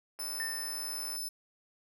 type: tone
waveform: 15% pulse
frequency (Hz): 5274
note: E8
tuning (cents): 0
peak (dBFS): -30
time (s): 0.19-1.29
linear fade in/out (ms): 10
type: click train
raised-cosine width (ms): 0.5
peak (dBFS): -34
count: 99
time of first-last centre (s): 0.19-1.16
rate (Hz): 101
type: tone with exponential decay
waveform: sine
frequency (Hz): 1814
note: A#6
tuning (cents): -48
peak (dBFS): -33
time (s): 0.4-1.14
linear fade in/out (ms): 0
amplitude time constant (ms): 160
effects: high-pass 400 Hz 12 dB/octave